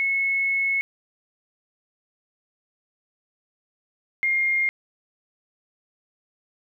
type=tone pair in turn; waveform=sine; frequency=2191 / 2124 Hz; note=C#7 / C7; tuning=-21 / +25 cents; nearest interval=minor second; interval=54 cents; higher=first; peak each=-20 / -19 dBFS; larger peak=second; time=0-0.81 / 4.23-4.69 s; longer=first; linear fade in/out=0 ms; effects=10-bit